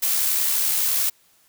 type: noise with amplitude modulation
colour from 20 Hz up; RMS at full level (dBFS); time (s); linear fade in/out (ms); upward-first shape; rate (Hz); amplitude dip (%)
blue; -20; 0.02-1.1; 10; sine; 71.6; 30
effects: white hiss -59 dBFS RMS until 1.48 s